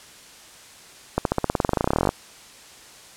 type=accelerating click train; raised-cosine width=1 ms; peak=-5 dBFS; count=24; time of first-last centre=1.18-2.091 s; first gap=72 ms; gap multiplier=0.94; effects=white hiss -46 dBFS RMS until 3.16 s + low-pass 9000 Hz 12 dB/octave